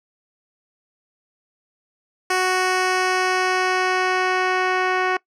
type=tone with low-pass filter sweep; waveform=10% pulse; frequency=370 Hz; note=F#4; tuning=in tune; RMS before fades=-20 dBFS; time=2.3-5.17 s; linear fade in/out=5 ms; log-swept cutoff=9400 to 2700 Hz; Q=0.73; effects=noise-tail reverb RT60 0.1 s tail -22 dB re dry